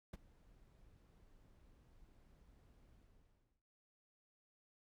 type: noise with ADSR envelope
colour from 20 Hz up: brown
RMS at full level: -44 dBFS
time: 0.13-3.63 s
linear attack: 6 ms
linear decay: 25 ms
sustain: -22 dB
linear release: 680 ms
effects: none